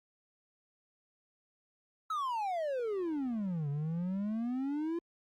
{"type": "exponential two-way sweep", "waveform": "triangle", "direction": "down then up", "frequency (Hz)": [1318.5, 140, 345.4], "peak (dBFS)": -30, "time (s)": [2.1, 4.99], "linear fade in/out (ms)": 5, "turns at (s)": 3.69, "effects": ["Opus 48 kbps"]}